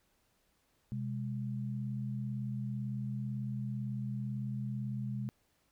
sine tone pair together, 127.3 / 205.3 Hz, C3 / G#3, -47 / -20 cents, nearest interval minor sixth, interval 827 cents, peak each -36 / -39 dBFS, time 0.92-5.29 s, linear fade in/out 0 ms, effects pink hiss -74 dBFS RMS until 5.71 s

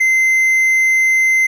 triangle tone with hard clipping, 2070 Hz, C7, 19 cents flat, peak -11 dBFS, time 0-1.47 s, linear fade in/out 10 ms, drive 6 dB, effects none

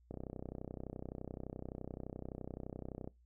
click train, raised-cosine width 2 ms, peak -30 dBFS, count 95, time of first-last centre 0.11-3.075 s, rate 31.7 Hz, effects noise-tail reverb RT60 0.2 s tail -22 dB re dry + added 60 Hz sine -64 dBFS peak until 3.25 s

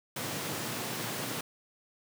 pink high-pass noise, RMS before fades -36 dBFS, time 0.16-1.41 s, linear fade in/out 5 ms, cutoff 100 Hz, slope 96 dB/octave, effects none

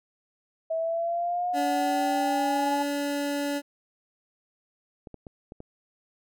sine exponential sweep, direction up, 646 to 855 Hz, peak -25 dBFS, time 0.7-2.83 s, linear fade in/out 10 ms
25% pulse tone, 286.2 Hz, D4, 45 cents flat, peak -23 dBFS, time 1.53-3.62 s, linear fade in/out 50 ms
clicks, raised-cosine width 2 ms, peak -28 dBFS, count 5, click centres 5.072 / 5.143 / 5.268 / 5.521 / 5.604 s
effects none

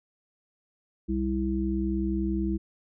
harmonic tone, 65.41 Hz, C2, in tune, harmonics 1 / 3 / 5, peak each -30 / -29 / -29 dBFS, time 1.08-2.58 s, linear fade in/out 20 ms, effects none

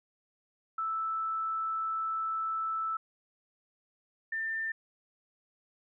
sine tone pair in turn, 1317 / 1792.3 Hz, E6 / A6, -2 / +31 cents, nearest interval perfect fourth, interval 533 cents, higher second, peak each -30 / -31 dBFS, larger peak first, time 0.78-2.97 / 4.32-4.72 s, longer first, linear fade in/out 5 ms, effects none

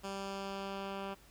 10% pulse tone with low-pass filter sweep, 196 Hz, G3, in tune, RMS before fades -41 dBFS, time 0.03-1.15 s, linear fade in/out 20 ms, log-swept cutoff 7800 to 2700 Hz, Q 1, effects added 50 Hz sine -63 dBFS peak until 1.3 s + pink hiss -62 dBFS RMS until 1.3 s

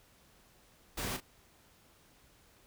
pink noise with echo, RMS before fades -37 dBFS, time 0.97-1.17 s, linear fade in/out 10 ms, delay 35 ms, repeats 1, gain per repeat -9 dB, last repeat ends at 1.205 s, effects pink hiss -64 dBFS RMS until 2.66 s

